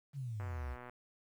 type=exponential sweep; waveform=sine; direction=down; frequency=146.83 to 61.74 Hz; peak=-38 dBFS; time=0.13-0.77 s; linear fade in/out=50 ms
type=click train; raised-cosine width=0.5 ms; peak=-33 dBFS; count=62; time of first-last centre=0.4-0.896 s; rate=123 Hz
effects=low-pass 2000 Hz 12 dB/octave + 11-bit